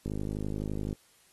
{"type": "click train", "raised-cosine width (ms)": 3, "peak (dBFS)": -21, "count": 46, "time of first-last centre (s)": [0.06, 0.929], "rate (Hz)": 51.8, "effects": ["white hiss -63 dBFS RMS until 1.32 s", "AAC 32 kbps"]}